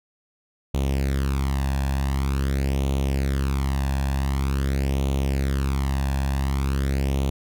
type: tone with flanger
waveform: sawtooth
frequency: 68 Hz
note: C#2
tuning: 33 cents flat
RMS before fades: -23 dBFS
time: 0.74-7.3 s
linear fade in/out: 5 ms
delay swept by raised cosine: 0.3 to 1.17 ms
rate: 0.46 Hz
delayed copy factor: +0.7
effects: none